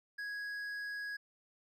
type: tone with hard clipping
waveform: triangle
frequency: 1661.2 Hz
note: G#6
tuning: in tune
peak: -40 dBFS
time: 0.18-1.17 s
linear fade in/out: 10 ms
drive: 9 dB
effects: none